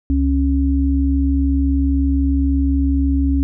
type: tone pair together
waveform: sine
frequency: 69 / 274.7 Hz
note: C#2 / C#4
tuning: -7 / -16 cents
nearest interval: 2 octaves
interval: 2391 cents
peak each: -15 / -17 dBFS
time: 0.1-3.43 s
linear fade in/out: 0 ms
effects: none